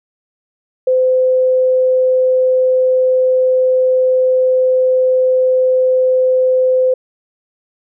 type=tone; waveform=sine; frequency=513 Hz; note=C5; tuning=34 cents flat; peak=-9 dBFS; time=0.87-6.94 s; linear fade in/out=5 ms; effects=none